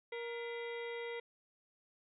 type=harmonic tone with a mistuned harmonic; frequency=470 Hz; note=A#4; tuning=14 cents sharp; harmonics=1 / 2 / 3 / 4 / 5 / 6 / 7 / 8; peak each=-41 / -51 / -56 / -47 / -54 / -62 / -56 / -59 dBFS; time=0.12-1.2 s; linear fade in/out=5 ms; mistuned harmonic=4; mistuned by=+120 cents; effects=none